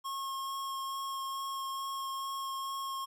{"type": "tone with vibrato", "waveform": "square", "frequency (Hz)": 1083, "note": "C#6", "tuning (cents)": -41, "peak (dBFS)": -36, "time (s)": [0.04, 3.06], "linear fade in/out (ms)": 20, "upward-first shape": "sine", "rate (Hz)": 2.3, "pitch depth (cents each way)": 9, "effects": ["12-bit"]}